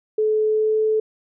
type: tone with pitch glide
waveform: sine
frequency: 431.3 to 434.8 Hz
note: A4 to A4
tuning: -35 to -21 cents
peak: -16 dBFS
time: 0.18-1 s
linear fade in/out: 5 ms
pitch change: +14 cents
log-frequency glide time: 0.47-0.8 s
effects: none